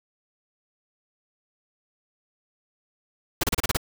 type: noise bursts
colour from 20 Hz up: pink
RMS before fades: -23 dBFS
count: 7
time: 3.41-3.771 s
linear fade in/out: 5 ms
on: 25 ms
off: 31 ms
effects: none